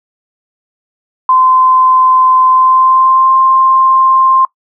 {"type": "tone with pitch glide", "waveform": "sine", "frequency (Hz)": [1032, 1052.5], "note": ["C6", "C6"], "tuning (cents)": [-24, 10], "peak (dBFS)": -5, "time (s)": [1.29, 4.45], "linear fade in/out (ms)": 2, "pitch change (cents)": 34, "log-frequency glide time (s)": [2.48, 3.31], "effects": ["noise-tail reverb RT60 0.1 s tail -21 dB re dry"]}